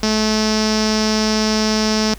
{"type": "tone with low-pass filter", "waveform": "sawtooth", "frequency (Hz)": 216.4, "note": "A3", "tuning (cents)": -29, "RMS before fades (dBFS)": -17, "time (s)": [0.03, 2.14], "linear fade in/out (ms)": 2, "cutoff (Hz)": 5400, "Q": 6.9, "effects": ["added 50 Hz sine -34 dBFS peak until 2.18 s", "pink hiss -42 dBFS RMS until 2.18 s"]}